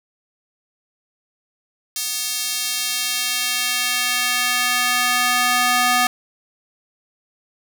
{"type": "tone with high-pass filter sweep", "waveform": "square", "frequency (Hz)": 246.9, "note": "B3", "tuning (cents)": 0, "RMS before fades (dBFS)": -20, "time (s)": [1.96, 6.07], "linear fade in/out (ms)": 2, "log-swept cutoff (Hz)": [5200, 910], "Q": 0.87, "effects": []}